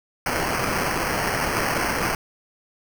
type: noise with sample-and-hold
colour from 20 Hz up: white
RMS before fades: -24 dBFS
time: 0.26-2.15 s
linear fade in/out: 2 ms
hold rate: 3675 Hz
effects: none